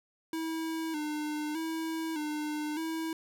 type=tone with vibrato; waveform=square; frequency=312.3 Hz; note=D#4; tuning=7 cents sharp; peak=-33 dBFS; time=0.33-3.13 s; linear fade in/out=2 ms; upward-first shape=square; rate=0.82 Hz; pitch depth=61 cents each way; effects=none